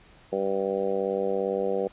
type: harmonic tone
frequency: 97.5 Hz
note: G2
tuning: 9 cents flat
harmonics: 2 / 3 / 4 / 5 / 6 / 7 / 8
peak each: -35 / -39 / -30 / -27 / -33 / -37 / -39 dBFS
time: 0.32-1.88 s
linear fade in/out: 10 ms
effects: pink hiss -55 dBFS RMS until 1.92 s + resampled to 8000 Hz